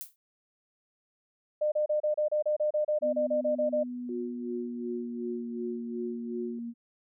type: noise with exponential decay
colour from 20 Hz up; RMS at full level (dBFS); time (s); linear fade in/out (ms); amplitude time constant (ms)
violet; -36; 0.01-0.16; 0; 31
type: tone bursts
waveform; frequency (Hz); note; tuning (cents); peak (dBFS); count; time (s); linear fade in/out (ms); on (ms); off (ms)
sine; 604; D5; +48; -24; 16; 1.61-3.835; 10; 110; 31
type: tone with pitch glide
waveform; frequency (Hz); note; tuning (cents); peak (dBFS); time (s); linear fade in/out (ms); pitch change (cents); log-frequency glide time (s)
sine; 250 to 234.6; B3 to A#3; +21 to +11; -34; 3.01-6.74; 50; -110; 3.44-5.62
type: tone with tremolo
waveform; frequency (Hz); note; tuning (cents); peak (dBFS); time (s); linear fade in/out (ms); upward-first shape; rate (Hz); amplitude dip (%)
sine; 360; F#4; -47; -32; 4.09-6.59; 2; sine; 2.7; 80
effects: none